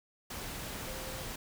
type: tone in noise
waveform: sine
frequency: 524 Hz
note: C5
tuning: 2 cents sharp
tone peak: -46 dBFS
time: 0.87-1.23 s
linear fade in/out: 5 ms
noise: pink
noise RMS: -41 dBFS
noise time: 0.3-1.36 s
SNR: -8 dB
effects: none